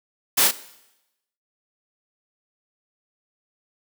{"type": "noise with echo", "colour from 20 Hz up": "white", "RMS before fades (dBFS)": -18, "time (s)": [0.37, 0.48], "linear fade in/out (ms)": 10, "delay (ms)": 34, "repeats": 1, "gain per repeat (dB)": -4, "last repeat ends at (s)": 0.514, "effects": ["noise-tail reverb RT60 0.9 s tail -17 dB re dry", "high-pass 200 Hz 12 dB/octave"]}